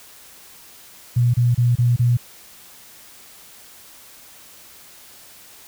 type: tone bursts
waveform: sine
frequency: 121 Hz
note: B2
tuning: 35 cents flat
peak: -13 dBFS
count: 5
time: 1.16-2.172 s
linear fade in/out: 10 ms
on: 180 ms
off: 28 ms
effects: white hiss -45 dBFS RMS until 5.67 s